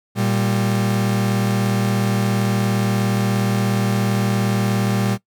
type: tone pair together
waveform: 40% pulse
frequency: 116.54 / 196 Hz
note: A#2 / G3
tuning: 0 / 0 cents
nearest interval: major sixth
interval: 900 cents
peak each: -19 dBFS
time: 0.15-5.18 s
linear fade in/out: 50 ms
effects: noise-tail reverb RT60 0.1 s tail -19 dB re dry